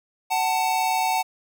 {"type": "tone pair together", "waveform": "square", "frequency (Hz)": [748.3, 887], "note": ["F#5", "A5"], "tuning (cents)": [19, 14], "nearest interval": "minor third", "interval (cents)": 295, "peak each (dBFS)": -24, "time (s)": [0.3, 1.23], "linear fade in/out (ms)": 20, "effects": []}